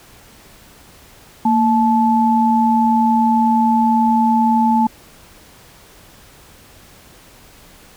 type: tone pair together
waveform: sine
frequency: 230 / 869.1 Hz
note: A#3 / A5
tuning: -23 / -22 cents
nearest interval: octave + major seventh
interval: 2301 cents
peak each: -14 dBFS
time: 1.45-4.87 s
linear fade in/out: 5 ms
effects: pink hiss -45 dBFS RMS until 7.96 s